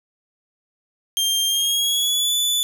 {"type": "tone with pitch glide", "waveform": "sawtooth", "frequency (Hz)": [3188, 3477], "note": ["G7", "A7"], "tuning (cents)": [28, -21], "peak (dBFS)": -15, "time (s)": [1.17, 2.63], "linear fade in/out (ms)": 0, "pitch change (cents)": 151, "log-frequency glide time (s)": [1.47, 2.34], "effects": []}